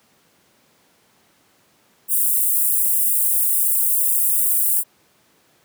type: high-pass noise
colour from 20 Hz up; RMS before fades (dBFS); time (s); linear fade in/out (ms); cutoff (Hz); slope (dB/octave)
white; -18; 2.08-4.84; 50; 8600; 48
effects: pink hiss -58 dBFS RMS until 5.64 s + high-pass 150 Hz 12 dB/octave